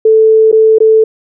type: tone with dropouts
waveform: sine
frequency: 440 Hz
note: A4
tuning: in tune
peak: -3 dBFS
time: 0.05-1.04 s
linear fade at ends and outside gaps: 5 ms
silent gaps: 0.516-0.526 / 0.785-0.803 s
effects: none